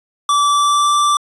square tone with pitch glide, 1159 to 1171.8 Hz, D6 to D6, -23 to -4 cents, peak -12 dBFS, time 0.29-1.17 s, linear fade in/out 2 ms, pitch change +19 cents, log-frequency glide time 0.49-0.97 s, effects resampled to 24000 Hz

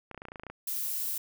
clicks, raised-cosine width 0.5 ms, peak -27 dBFS, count 12, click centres 0.113 / 0.146 / 0.177 / 0.219 / 0.253 / 0.285 / 0.319 / 0.358 / 0.397 / 0.435 / 0.467 / 0.5 s
violet noise, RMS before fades -33 dBFS, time 0.67-1.18 s, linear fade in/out 5 ms
effects none

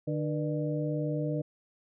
harmonic tone with a mistuned harmonic, 150.1 Hz, D3, 38 cents sharp, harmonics 1 / 2 / 3 / 4, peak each -31 / -34 / -36 / -37 dBFS, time 0.07-1.42 s, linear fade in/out 10 ms, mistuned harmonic 3, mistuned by +120 cents, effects none

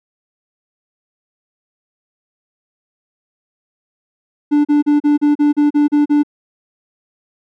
triangle tone bursts, 293.7 Hz, D4, in tune, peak -7 dBFS, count 10, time 4.51-6.234 s, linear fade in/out 20 ms, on 140 ms, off 36 ms, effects none

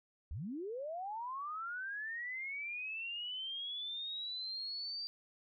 sine linear sweep, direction up, 56.2 to 4699 Hz, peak -39 dBFS, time 0.31-5.07 s, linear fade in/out 0 ms, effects none

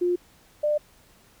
sine tone pair in turn, 354.3 / 597.2 Hz, F4 / D5, +25 / +29 cents, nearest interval major sixth, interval 904 cents, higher second, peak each -20 / -20 dBFS, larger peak neither, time 0.01-0.16 / 0.63-0.78 s, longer neither, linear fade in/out 10 ms, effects pink hiss -57 dBFS RMS until 1.4 s

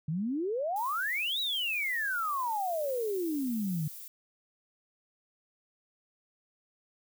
sine exponential two-way sweep, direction up then down, 146.83 to 3951 to 146.83 Hz, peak -29 dBFS, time 0.08-3.88 s, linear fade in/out 5 ms, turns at 1.4 s
violet noise, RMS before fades -45 dBFS, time 0.76-4.08 s, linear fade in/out 2 ms
effects none

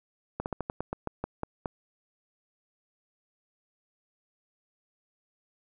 slowing click train, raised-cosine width 1 ms, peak -17 dBFS, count 11, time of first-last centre 0.4-1.658 s, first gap 59 ms, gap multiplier 1.16, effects none

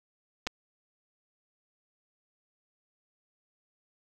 clicks, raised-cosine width 0.2 ms, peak -15 dBFS, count 2, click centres 0.468 / 0.472 s, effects none

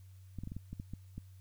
clicks, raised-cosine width 5 ms, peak -29 dBFS, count 9, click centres 0.387 / 0.436 / 0.474 / 0.519 / 0.566 / 0.73 / 0.799 / 0.936 / 1.18 s, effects added 94 Hz sine -52 dBFS peak until 1.4 s + white hiss -71 dBFS RMS until 1.4 s

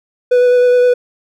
triangle tone with vibrato, 493.9 Hz, B4, in tune, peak -5 dBFS, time 0.31-0.94 s, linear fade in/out 10 ms, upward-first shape sine, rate 9.6 Hz, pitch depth 11 cents each way, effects none

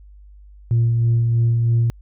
sine tone with tremolo, 116.54 Hz, A#2, in tune, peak -11 dBFS, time 0.71-1.9 s, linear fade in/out 0 ms, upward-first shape sine, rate 3.1 Hz, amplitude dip 30%, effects tanh soft clip ceiling -11 dBFS + added 50 Hz sine -41 dBFS peak until 2.01 s

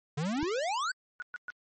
square exponential sweep, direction up, 138.59 to 1586 Hz, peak -30 dBFS, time 0.17-0.92 s, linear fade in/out 10 ms
click, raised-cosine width 5 ms, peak -26 dBFS, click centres 0.43 s
sine tone bursts, 1463 Hz, F#6, 20 cents flat, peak -35 dBFS, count 3, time 1.2-1.503 s, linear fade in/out 0 ms, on 21 ms, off 120 ms
effects MP3 32 kbps

